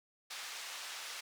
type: band-pass noise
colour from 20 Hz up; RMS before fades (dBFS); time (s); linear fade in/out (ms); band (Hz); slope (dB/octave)
white; -45; 0.3-1.21; 10; 830 to 5400; 12
effects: none